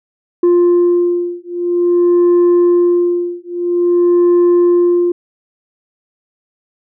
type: beating tone pair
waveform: sine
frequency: 350 / 350.5 Hz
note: F4 / F4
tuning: +4 / +6 cents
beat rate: 0.5 Hz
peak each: -10 dBFS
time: 0.43-5.12 s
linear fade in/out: 5 ms
effects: tanh soft clip ceiling -6 dBFS